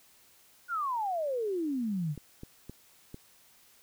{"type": "exponential sweep", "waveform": "sine", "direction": "down", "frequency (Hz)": [1480, 138.59], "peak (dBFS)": -29, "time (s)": [0.68, 2.16], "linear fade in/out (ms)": 50}
{"type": "clicks", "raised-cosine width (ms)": 3, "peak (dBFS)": -29, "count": 4, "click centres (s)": [2.177, 2.434, 2.696, 3.144]}
{"effects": ["white hiss -61 dBFS RMS until 3.82 s"]}